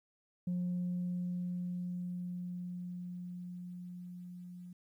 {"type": "tone with level ramp", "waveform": "sine", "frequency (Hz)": 178.3, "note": "F3", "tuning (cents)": 36, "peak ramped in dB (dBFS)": [-30, -46], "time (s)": [0.47, 4.73], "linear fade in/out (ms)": 5, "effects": ["tanh soft clip ceiling -30 dBFS", "12-bit"]}